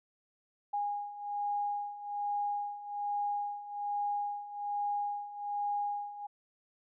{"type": "beating tone pair", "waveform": "sine", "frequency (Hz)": [819, 820.2], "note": ["G#5", "G#5"], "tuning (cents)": [-24, -22], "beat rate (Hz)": 1.2, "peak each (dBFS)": [-38, -34], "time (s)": [0.73, 6.27], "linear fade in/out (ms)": 10, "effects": []}